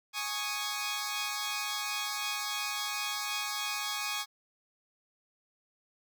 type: chord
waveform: 10% pulse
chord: Ab suspended fourth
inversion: none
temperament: equal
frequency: 830.6 / 1108.7 / 1244.5 Hz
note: Ab5 / Db6 / Eb6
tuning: 0 / 0 / 0 cents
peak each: -29 / -28 / -30 dBFS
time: 0.13-4.26 s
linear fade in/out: 50 ms
effects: none